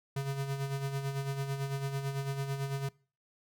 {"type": "tone with tremolo", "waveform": "square", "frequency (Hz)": 137.7, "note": "C#3", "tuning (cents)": -11, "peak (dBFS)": -31, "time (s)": [0.16, 2.89], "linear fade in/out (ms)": 5, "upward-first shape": "sine", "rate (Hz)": 9, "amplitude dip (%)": 55, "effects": ["noise-tail reverb RT60 0.4 s tail -23 dB re dry"]}